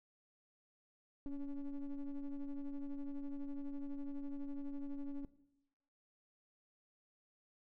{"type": "ring-modulated tone", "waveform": "triangle", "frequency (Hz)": 143, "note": "D3", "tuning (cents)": -46, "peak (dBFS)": -34, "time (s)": [1.26, 5.25], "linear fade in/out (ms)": 2, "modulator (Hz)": 137, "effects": ["noise-tail reverb RT60 0.9 s tail -17 dB re dry"]}